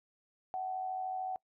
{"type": "tone with amplitude modulation", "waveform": "sine", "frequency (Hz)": 750, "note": "F#5", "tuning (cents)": 23, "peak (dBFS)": -32, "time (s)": [0.54, 1.36], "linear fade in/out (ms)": 0, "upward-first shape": "sine", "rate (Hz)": 93.4, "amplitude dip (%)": 50, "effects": ["noise-tail reverb RT60 0.1 s tail -25 dB re dry"]}